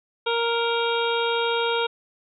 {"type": "harmonic tone", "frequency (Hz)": 466.2, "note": "A#4", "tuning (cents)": 0, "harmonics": [1, 2, 3, 5, 6, 7, 8], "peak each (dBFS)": [-24, -27, -29, -33, -35, -32, -32], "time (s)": [0.26, 1.87], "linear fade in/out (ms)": 10, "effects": []}